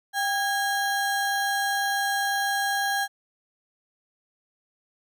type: ring-modulated tone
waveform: square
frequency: 1218 Hz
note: D#6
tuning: 37 cents flat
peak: -21 dBFS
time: 0.13-3.08 s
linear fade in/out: 50 ms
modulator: 427 Hz
effects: none